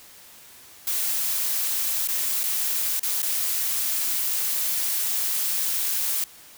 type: noise with dropouts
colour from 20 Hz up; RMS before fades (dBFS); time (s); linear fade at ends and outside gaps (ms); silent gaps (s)
blue; -25; 0.87-6.24; 2; 2.075-2.086 / 2.434-2.438 / 2.995-3.031 / 3.22-3.228
effects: white hiss -48 dBFS RMS until 6.57 s